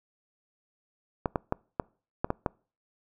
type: clicks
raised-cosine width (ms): 1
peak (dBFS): -12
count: 7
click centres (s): 1.258 / 1.358 / 1.524 / 1.798 / 2.245 / 2.304 / 2.462
effects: noise-tail reverb RT60 0.4 s tail -26 dB re dry